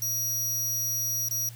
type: tone with dropouts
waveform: sawtooth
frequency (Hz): 5760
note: F#8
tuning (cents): -47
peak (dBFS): -24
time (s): 0.02-1.49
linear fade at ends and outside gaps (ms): 1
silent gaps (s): 1.286-1.31
effects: added 117 Hz sine -42 dBFS peak until 1.55 s + white hiss -51 dBFS RMS until 1.55 s